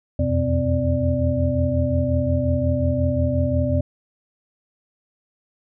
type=tone cluster; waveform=sine; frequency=83.1 / 88.7 / 126.6 / 257.8 / 588 Hz; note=E2 / F2 / B2 / C4 / D5; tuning=+15 / +27 / +43 / -26 / +2 cents; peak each=-24 dBFS; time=0.19-3.81 s; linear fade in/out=5 ms; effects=none